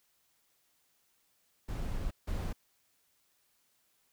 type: noise bursts at uneven times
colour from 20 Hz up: brown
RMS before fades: -35 dBFS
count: 2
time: 1.68-2.11 / 2.27-2.53 s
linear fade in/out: 10 ms
effects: white hiss -73 dBFS RMS until 4.12 s